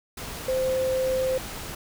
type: tone in noise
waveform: sine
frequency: 520 Hz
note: C5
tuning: 11 cents flat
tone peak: -22 dBFS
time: 0.48-1.38 s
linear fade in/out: 5 ms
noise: pink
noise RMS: -36 dBFS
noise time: 0.17-1.75 s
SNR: +11 dB
effects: none